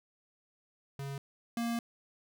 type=tone pair in turn; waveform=square; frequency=138.59 / 233.7 Hz; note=C#3 / A#3; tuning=0 / +5 cents; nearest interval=major sixth; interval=905 cents; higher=second; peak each=-38 / -32 dBFS; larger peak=second; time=0.99-1.18 / 1.57-1.79 s; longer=second; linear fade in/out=2 ms; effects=none